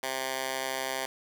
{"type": "tone with high-pass filter", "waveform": "10% pulse", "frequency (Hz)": 132.1, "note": "C3", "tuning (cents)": 17, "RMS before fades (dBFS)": -33, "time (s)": [0.03, 1.06], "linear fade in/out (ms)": 2, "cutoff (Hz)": 690, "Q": 0.58, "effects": []}